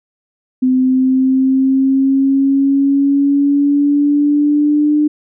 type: exponential sweep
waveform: sine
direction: up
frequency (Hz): 256.1 to 300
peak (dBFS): -9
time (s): 0.62-5.08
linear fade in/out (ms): 10
effects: none